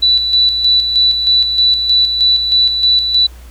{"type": "tone with tremolo", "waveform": "sine", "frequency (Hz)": 3962, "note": "B7", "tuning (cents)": 5, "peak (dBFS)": -7, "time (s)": [0.02, 3.27], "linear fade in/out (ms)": 10, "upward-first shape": "square", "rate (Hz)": 3.2, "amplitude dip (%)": 50, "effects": ["added 60 Hz sine -32 dBFS peak until 3.5 s", "pink hiss -44 dBFS RMS until 3.5 s"]}